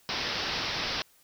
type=low-pass noise; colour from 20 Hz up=white; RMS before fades=-32 dBFS; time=0.09-1.02 s; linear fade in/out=0 ms; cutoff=5500 Hz; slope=96 dB/octave; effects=white hiss -62 dBFS RMS until 1.23 s